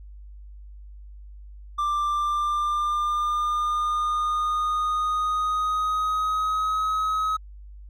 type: tone with pitch glide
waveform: triangle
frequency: 1182 to 1274.2 Hz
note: D6 to D#6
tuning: +11 to +41 cents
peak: -20 dBFS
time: 1.78-7.37 s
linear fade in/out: 10 ms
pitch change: +130 cents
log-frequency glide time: 2.06-6.85 s
effects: added 50 Hz sine -40 dBFS peak until 7.89 s